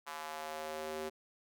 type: tone with high-pass filter sweep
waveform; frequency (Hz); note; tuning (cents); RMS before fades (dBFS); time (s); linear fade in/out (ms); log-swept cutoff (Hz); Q
square; 77.78; D#2; 0; -42; 0.06-1.1; 20; 1000 to 380; 2
effects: none